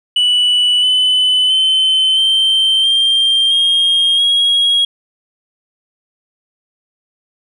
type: tone with pitch steps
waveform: sine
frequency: 2960 / 3013 / 3068 / 3123 / 3180 / 3237 / 3296 Hz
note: F#7 / F#7 / G7 / G7 / G7 / G#7 / G#7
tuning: 0 / +31 / -38 / -7 / +24 / -45 / -14 cents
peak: -7 dBFS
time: 0.16-4.85 s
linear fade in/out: 5 ms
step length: 670 ms
effects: tanh soft clip ceiling -8 dBFS